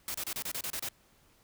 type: noise bursts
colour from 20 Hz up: white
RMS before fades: -36 dBFS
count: 9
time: 0.08-0.888 s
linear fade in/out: 2 ms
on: 64 ms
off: 29 ms
effects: pink hiss -65 dBFS RMS until 1.43 s